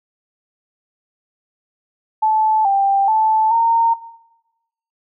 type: tone with pitch steps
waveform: sine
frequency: 870 / 789 / 875 / 919 Hz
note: A5 / G5 / A5 / A#5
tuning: -20 / +11 / -10 / -25 cents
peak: -12 dBFS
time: 2.22-3.94 s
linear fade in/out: 10 ms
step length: 430 ms
effects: noise-tail reverb RT60 1.0 s tail -18 dB re dry